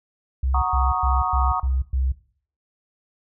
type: tone bursts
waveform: sine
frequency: 65.41 Hz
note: C2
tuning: in tune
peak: -19 dBFS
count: 6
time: 0.43-2.12 s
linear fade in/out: 5 ms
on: 190 ms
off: 110 ms
type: chord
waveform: sine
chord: D# minor seventh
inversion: first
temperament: equal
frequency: 740 / 932.3 / 1108.7 / 1244.5 Hz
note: F#5 / A#5 / C#6 / D#6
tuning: 0 / 0 / 0 / 0 cents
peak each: -26 dBFS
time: 0.54-1.6 s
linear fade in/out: 5 ms
effects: noise-tail reverb RT60 0.5 s tail -17 dB re dry